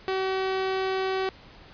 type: tone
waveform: sawtooth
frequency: 380.2 Hz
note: F#4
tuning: 47 cents sharp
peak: -21 dBFS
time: 0.08-1.29 s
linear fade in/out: 0 ms
effects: pink hiss -50 dBFS RMS until 1.73 s + resampled to 11025 Hz